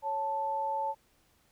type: tone pair together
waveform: sine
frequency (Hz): 554.4 / 880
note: C#5 / A5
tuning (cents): 0 / 0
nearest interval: minor sixth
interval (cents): 800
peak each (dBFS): -37 / -30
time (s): 0.02-0.95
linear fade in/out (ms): 50
effects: pink hiss -68 dBFS RMS until 1.51 s